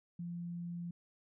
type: tone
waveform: sine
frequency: 172.6 Hz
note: F3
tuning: 20 cents flat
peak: -39 dBFS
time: 0.19-0.91 s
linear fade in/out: 5 ms
effects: none